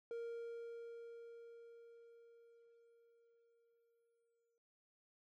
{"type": "tone with exponential decay", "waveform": "triangle", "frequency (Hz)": 466.1, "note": "A#4", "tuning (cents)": 0, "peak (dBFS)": -40, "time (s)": [0.11, 4.58], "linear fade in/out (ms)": 1, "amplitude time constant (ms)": 970, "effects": []}